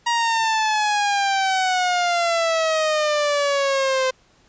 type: exponential sweep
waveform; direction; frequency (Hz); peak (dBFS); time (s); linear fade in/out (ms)
sawtooth; down; 949 to 516; -14; 0.06-4.11; 10
effects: pink hiss -57 dBFS RMS until 4.48 s + resampled to 16000 Hz